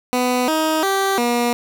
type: tone with pitch steps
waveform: 15% pulse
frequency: 249.4 / 314.9 / 389.6 / 239.8 Hz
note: B3 / D#4 / G4 / A#3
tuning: +17 / +21 / -11 / +49 cents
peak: -10 dBFS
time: 0.13-1.53 s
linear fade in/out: 0 ms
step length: 350 ms
effects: none